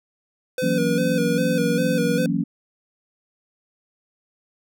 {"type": "tone with vibrato", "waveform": "square", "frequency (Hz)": 494.6, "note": "B4", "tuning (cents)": 3, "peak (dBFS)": -23, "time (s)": [0.58, 2.26], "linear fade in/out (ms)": 2, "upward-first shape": "square", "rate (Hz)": 2.5, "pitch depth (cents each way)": 48}
{"type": "chord", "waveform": "sine", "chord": "F# dominant seventh", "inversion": "third", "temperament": "equal", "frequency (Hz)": [164.81, 185, 233.1, 277.2], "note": ["E3", "F#3", "A#3", "C#4"], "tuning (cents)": [0, 0, 0, 0], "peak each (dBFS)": -25, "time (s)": [0.62, 2.44], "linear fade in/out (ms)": 10}
{"effects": []}